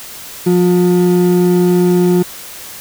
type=ring-modulated tone; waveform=triangle; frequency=267.5 Hz; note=C4; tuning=38 cents sharp; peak=-3 dBFS; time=0.46-2.23 s; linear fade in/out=10 ms; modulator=90.1 Hz; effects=white hiss -31 dBFS RMS until 2.8 s